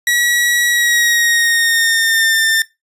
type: tone with pitch glide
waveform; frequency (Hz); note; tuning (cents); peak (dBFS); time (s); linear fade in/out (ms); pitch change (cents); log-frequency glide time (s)
sawtooth; 1924 to 1795.2; B6 to A6; -46 to +34; -8; 0.07-2.62; 2; -120; 0.67-2.35
effects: noise-tail reverb RT60 0.2 s tail -19 dB re dry + resampled to 32000 Hz